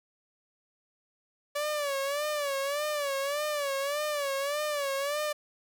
sawtooth tone with vibrato, 574 Hz, D5, 40 cents flat, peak -25 dBFS, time 1.55-5.33 s, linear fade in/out 10 ms, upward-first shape sine, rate 1.7 Hz, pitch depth 92 cents each way, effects none

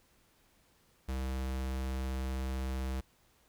square tone, 65.41 Hz, C2, in tune, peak -34 dBFS, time 1.08-3.01 s, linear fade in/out 10 ms, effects pink hiss -68 dBFS RMS until 3.48 s

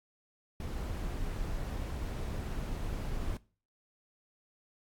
brown noise, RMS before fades -36 dBFS, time 0.6-3.37 s, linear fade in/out 2 ms, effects noise-tail reverb RT60 0.4 s tail -21 dB re dry + AAC 64 kbps

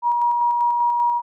sine tone with tremolo, 955 Hz, A#5, 42 cents sharp, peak -15 dBFS, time 0.02-1.22 s, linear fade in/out 50 ms, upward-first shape square, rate 5.1 Hz, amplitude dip 25%, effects none

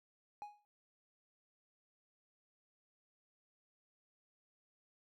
triangle tone with exponential decay, 830 Hz, G#5, 1 cent flat, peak -39 dBFS, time 0.42-0.65 s, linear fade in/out 0 ms, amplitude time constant 49 ms, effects none

